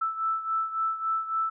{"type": "beating tone pair", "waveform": "sine", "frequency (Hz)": [1318.5, 1322.1], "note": ["E6", "E6"], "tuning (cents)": [0, 5], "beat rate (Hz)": 3.6, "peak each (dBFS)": [-27, -32], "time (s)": [0.01, 1.5], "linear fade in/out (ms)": 10, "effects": []}